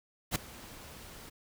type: noise with ADSR envelope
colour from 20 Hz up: pink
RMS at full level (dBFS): -28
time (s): 0.31-1.3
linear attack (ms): 47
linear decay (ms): 4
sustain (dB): -21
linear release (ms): 14
effects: none